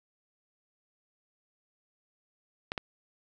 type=clicks; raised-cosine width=0.3 ms; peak=-16 dBFS; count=2; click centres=2.719 / 2.778 s; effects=none